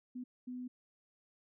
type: tone bursts at uneven times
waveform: sine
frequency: 250 Hz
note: B3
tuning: 21 cents sharp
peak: -40 dBFS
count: 2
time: 0.15-0.24 / 0.47-0.68 s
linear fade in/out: 10 ms
effects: none